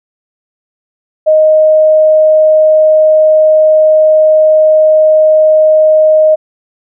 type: tone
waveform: sine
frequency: 622.3 Hz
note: D#5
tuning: in tune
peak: -3 dBFS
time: 1.26-6.36 s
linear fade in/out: 20 ms
effects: none